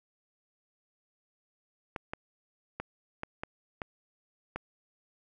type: clicks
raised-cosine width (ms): 0.5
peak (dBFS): -20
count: 7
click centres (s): 1.962 / 2.135 / 2.8 / 3.234 / 3.435 / 3.818 / 4.56
effects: none